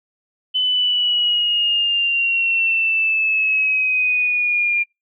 sine exponential sweep, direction down, 3025 to 2395 Hz, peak -15 dBFS, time 0.54-4.84 s, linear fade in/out 20 ms, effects noise-tail reverb RT60 0.2 s tail -25 dB re dry

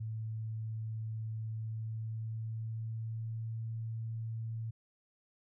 sine tone with pitch glide, 110.5 to 112.82 Hz, A2 to A2, +8 to +44 cents, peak -36 dBFS, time 0-4.71 s, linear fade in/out 10 ms, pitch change +36 cents, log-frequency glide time 1.48-3.56 s, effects none

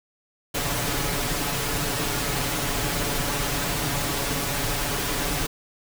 pink noise with comb filter, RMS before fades -26 dBFS, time 0.54-5.47 s, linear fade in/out 10 ms, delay 7 ms, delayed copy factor +0.7, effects none

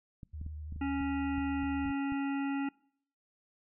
clicks, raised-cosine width 5 ms, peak -33 dBFS, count 11, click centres 0.232 / 0.414 / 0.464 / 0.724 / 0.762 / 1.01 / 1.381 / 1.635 / 1.86 / 1.899 / 2.122 s
sine tone with vibrato, 76.3 Hz, D#2, 33 cents flat, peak -39 dBFS, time 0.33-1.92 s, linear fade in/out 10 ms, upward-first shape square, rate 12 Hz, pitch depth 22 cents each way
harmonic tone, 277.2 Hz, C#4, in tune, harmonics 1 / 3 / 5 / 7 / 9 / 10, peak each -31 / -41 / -45 / -48 / -50 / -51 dBFS, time 0.81-2.69 s, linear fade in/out 5 ms
effects noise-tail reverb RT60 0.6 s tail -24 dB re dry

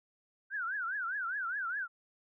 sine tone with vibrato, 1507 Hz, F#6, 31 cents sharp, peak -33 dBFS, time 0.5-1.88 s, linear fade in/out 50 ms, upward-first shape triangle, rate 4.9 Hz, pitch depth 240 cents each way, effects none

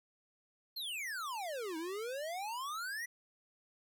square exponential two-way sweep, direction down then up, 4360 to 311.1 to 1990 Hz, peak -39 dBFS, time 0.76-3.06 s, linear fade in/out 10 ms, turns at 1.77 s, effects none

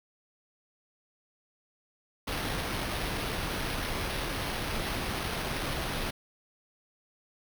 pink noise with sample-and-hold, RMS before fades -33 dBFS, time 2.27-6.11 s, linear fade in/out 10 ms, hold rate 7350 Hz, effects none

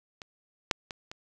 clicks, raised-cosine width 0.2 ms, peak -24 / -6 / -20 / -23 dBFS, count 4, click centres 0.218 / 0.712 / 0.908 / 1.115 s, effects none

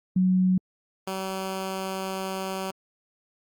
sine / 10% pulse tone pair in turn, 185 / 190.53 Hz, F#3 / G3, 0 / -49 cents, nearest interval minor second, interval 51 cents, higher second, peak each -18 / -21 dBFS, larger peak first, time 0.16-0.58 / 1.07-2.71 s, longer second, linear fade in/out 5 ms, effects Opus 48 kbps

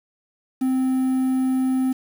triangle tone with quantisation, 260.2 Hz, C4, 9 cents flat, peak -16 dBFS, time 0.61-1.93 s, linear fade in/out 10 ms, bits 7, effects none

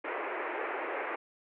pink band-pass noise, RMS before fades -36 dBFS, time 0.04-1.16 s, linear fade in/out 10 ms, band 340 to 2400 Hz, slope 48 dB/octave, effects none

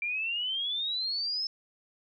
sine exponential sweep, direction up, 2349 to 5274 Hz, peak -29 dBFS, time 0.02-1.47 s, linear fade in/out 2 ms, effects none

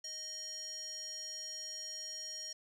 square tone with band-pass filter, 622.3 Hz, D#5, in tune, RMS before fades -44 dBFS, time 0.04-2.53 s, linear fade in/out 5 ms, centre 5600 Hz, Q 6.9, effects none

